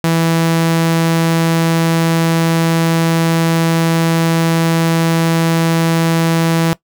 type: tone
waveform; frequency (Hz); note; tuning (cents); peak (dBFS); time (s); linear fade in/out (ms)
sawtooth; 164.81; E3; 0; -7; 0.04-6.73; 0
effects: noise-tail reverb RT60 0.1 s tail -19 dB re dry